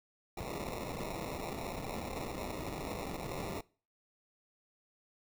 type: noise with sample-and-hold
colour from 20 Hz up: white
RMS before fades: -40 dBFS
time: 0.37-3.61 s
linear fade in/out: 5 ms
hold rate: 1575 Hz
effects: noise-tail reverb RT60 0.4 s tail -23 dB re dry